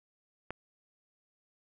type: click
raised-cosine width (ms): 0.5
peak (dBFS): -22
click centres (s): 0.506
effects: none